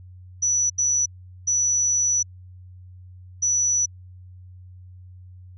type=tone bursts at uneven times; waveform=sine; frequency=5920 Hz; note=F#8; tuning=in tune; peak=-18 dBFS; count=4; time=0.42-0.7 / 0.78-1.06 / 1.47-2.23 / 3.42-3.86 s; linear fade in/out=10 ms; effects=added 91 Hz sine -41 dBFS peak until 5.57 s